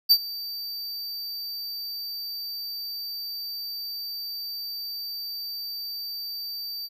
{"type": "tone with ADSR envelope", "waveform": "square", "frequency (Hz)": 4639, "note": "D8", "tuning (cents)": -22, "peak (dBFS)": -12, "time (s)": [0.09, 6.89], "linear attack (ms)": 23, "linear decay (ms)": 62, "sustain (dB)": -20, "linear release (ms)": 41, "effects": []}